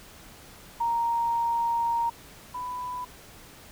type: tone pair in turn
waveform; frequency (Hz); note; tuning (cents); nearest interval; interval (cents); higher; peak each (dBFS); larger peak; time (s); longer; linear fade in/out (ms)
sine; 932.3 / 993.9; A#5 / B5; 0 / +11; minor second; 111; second; -23 / -31; first; 0.8-2.1 / 2.54-3.05; first; 10
effects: pink hiss -49 dBFS RMS until 3.71 s